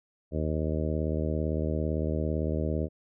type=harmonic tone; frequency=77.78 Hz; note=D#2; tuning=in tune; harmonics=1 / 2 / 3 / 4 / 5 / 6 / 7 / 8; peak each=-30 / -33 / -35 / -36 / -37 / -38 / -38 / -39 dBFS; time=0.31-2.89 s; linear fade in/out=50 ms; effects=none